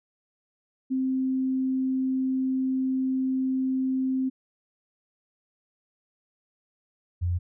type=tone pair in turn; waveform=sine; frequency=261.6 / 87.91 Hz; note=C4 / F2; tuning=0 / +12 cents; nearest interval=octave + perfect fifth; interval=1888 cents; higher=first; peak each=-23 dBFS; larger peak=neither; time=0.9-4.3 / 7.21-7.39 s; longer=first; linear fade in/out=20 ms; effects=none